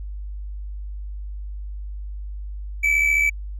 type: tone with amplitude modulation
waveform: triangle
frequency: 2303 Hz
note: D7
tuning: 34 cents flat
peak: -12 dBFS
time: 2.83-3.3 s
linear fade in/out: 10 ms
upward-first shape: sine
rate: 74.4 Hz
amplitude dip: 55%
effects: added 50 Hz sine -29 dBFS peak until 3.59 s